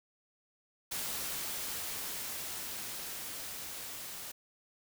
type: noise with level ramp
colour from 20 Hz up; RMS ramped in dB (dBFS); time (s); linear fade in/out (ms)
white; -37 to -44; 0.91-4.32; 10
effects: none